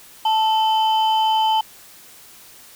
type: tone pair together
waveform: sine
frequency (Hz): 878 / 3059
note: A5 / G7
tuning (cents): -4 / -43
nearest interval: octave + minor seventh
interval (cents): 2161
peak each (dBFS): -14 / -22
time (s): 0.25-1.61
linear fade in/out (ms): 5
effects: tanh soft clip ceiling -11 dBFS + white hiss -45 dBFS RMS until 2.75 s